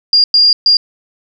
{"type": "tone bursts at uneven times", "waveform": "sine", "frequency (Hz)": 4812, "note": "D8", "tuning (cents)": 41, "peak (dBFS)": -5, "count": 3, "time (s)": [[0.13, 0.24], [0.34, 0.53], [0.66, 0.77]], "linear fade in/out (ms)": 2, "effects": []}